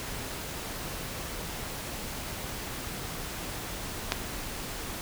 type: click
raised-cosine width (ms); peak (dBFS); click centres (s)
0.2; -7; 4.121
effects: pink hiss -37 dBFS RMS until 5.01 s